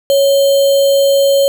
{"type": "tone with sample-and-hold", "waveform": "sine", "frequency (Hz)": 554.4, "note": "C#5", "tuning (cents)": 0, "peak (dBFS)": -7, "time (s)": [0.1, 1.48], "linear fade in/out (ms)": 0, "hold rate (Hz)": 3675, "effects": []}